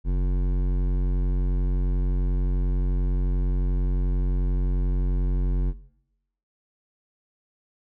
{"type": "tone with hard clipping", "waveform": "sine", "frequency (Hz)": 45.69, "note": "F#1", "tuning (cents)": -21, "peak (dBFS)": -22, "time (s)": [0.04, 5.74], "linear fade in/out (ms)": 50, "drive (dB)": 13, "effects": ["noise-tail reverb RT60 0.8 s tail -18 dB re dry"]}